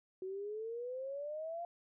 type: exponential sweep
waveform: sine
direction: up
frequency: 370 to 698.5 Hz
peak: -39 dBFS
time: 0.22-1.65 s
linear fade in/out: 2 ms
effects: none